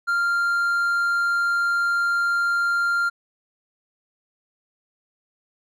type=tone; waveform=triangle; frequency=1393 Hz; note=F6; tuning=5 cents flat; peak=-17 dBFS; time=0.07-3.1 s; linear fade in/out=20 ms; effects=none